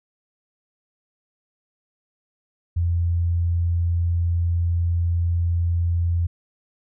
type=tone; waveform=sine; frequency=85.6 Hz; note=F2; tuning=34 cents flat; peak=-18 dBFS; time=2.76-6.27 s; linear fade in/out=10 ms; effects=none